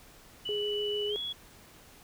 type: tone with pitch glide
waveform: sine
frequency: 2962 to 3363 Hz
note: F#7 to G#7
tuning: +1 to +21 cents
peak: -33 dBFS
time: 0.45-1.33 s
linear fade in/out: 10 ms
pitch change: +220 cents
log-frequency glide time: 1.08-1.17 s
type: tone with vibrato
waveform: sine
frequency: 415.3 Hz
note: G#4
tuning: in tune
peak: -31 dBFS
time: 0.49-1.16 s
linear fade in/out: 0 ms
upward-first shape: triangle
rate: 6.8 Hz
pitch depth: 9 cents each way
effects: pink hiss -55 dBFS RMS until 2.03 s